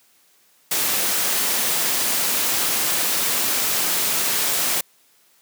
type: noise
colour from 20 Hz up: white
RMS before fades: -21 dBFS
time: 0.71-4.81 s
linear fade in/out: 5 ms
effects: white hiss -58 dBFS RMS until 5.41 s + high-pass 150 Hz 12 dB/octave